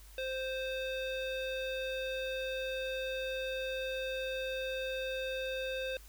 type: tone with low-pass filter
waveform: square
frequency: 523 Hz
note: C5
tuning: 1 cent flat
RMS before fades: -37 dBFS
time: 0.18-5.97 s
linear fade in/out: 2 ms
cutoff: 3300 Hz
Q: 3.8
effects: added 50 Hz sine -52 dBFS peak until 6.08 s + white hiss -59 dBFS RMS until 6.08 s